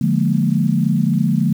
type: chord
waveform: sine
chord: Bb dominant seventh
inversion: first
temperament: just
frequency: 145.68 / 174.81 / 209.8 / 233.1 Hz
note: D3 / F3 / Ab3 / Bb3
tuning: -14 / +2 / +18 / 0 cents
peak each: -19 / -18 / -19 / -20 dBFS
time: 0.01-1.53 s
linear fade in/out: 5 ms
effects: 7-bit